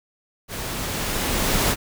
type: noise with level ramp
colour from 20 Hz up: pink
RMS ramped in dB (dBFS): -31 to -19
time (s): 0.48-1.76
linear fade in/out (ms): 50
effects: none